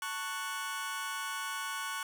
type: chord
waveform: sawtooth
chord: F# minor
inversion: first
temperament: just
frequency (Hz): 888 / 1110 / 1480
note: A5 / C#6 / F#6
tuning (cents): +16 / +2 / 0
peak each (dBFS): -40 / -35 / -35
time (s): 0.02-2.03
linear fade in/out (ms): 2
effects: none